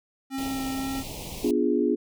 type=tone with vibrato; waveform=square; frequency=267.6 Hz; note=C4; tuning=39 cents sharp; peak=-29 dBFS; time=0.3-1.04 s; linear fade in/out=50 ms; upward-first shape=sine; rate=2 Hz; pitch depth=9 cents each way
type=band-stop noise; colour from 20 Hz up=pink; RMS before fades=-37 dBFS; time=0.38-1.51 s; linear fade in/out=2 ms; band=950 to 2300 Hz; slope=48 dB/octave
type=chord; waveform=sine; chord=B diminished seventh; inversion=none; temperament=equal; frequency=246.9 / 293.7 / 349.2 / 415.3 Hz; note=B3 / D4 / F4 / Ab4; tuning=0 / 0 / 0 / 0 cents; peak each=-26 dBFS; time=1.43-1.96 s; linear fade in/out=20 ms
effects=none